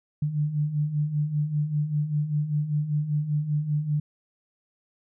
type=beating tone pair; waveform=sine; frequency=145.7 / 150.8 Hz; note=D3 / D3; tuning=-13 / +46 cents; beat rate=5.1 Hz; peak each=-30 / -24 dBFS; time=0.22-4 s; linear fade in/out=5 ms; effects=none